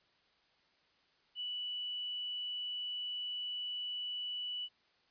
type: tone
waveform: sine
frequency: 2960 Hz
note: F#7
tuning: in tune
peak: -37 dBFS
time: 1.35-4.69 s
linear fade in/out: 50 ms
effects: white hiss -71 dBFS RMS until 5.1 s + resampled to 11025 Hz